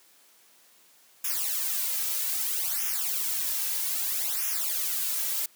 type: noise with flanger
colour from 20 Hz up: blue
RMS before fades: -29 dBFS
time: 1.24-5.46 s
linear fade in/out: 5 ms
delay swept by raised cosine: 0.23 to 2.83 ms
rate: 0.62 Hz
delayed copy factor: -0.95
effects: white hiss -59 dBFS RMS until 5.55 s + high-pass 200 Hz 12 dB/octave